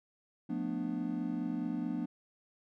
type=chord; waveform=triangle; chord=B half-diminished seventh; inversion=second; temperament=just; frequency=177.8 / 222.2 / 246.9 / 296.3 Hz; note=F3 / A3 / B3 / D4; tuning=+31 / +17 / 0 / +15 cents; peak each=-38 / -38 / -35 / -36 dBFS; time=0.49-2.06 s; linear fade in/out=10 ms; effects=none